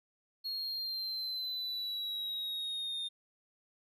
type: exponential sweep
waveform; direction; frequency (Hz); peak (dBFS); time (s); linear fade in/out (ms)
triangle; down; 4300 to 3644; -34; 0.44-3.09; 20
effects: none